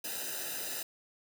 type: noise with comb filter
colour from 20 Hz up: white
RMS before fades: -38 dBFS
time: 0.04-0.83 s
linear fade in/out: 5 ms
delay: 0.9 ms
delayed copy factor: -0.9
effects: none